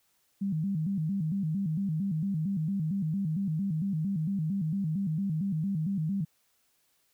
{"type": "tone with vibrato", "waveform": "sine", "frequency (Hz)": 175.9, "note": "F3", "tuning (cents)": 13, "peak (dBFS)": -27, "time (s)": [0.41, 6.25], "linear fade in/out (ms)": 10, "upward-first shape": "square", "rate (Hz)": 4.4, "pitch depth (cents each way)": 200, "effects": ["white hiss -71 dBFS RMS until 7.13 s"]}